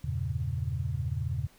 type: chord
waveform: sine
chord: E diminished seventh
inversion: none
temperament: equal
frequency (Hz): 82.41 / 98 / 116.54 / 138.59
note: E2 / G2 / Bb2 / Db3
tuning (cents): 0 / 0 / 0 / 0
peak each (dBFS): -34 / -36 / -34 / -34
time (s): 0.04-1.47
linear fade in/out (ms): 5
effects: pink hiss -60 dBFS RMS until 1.58 s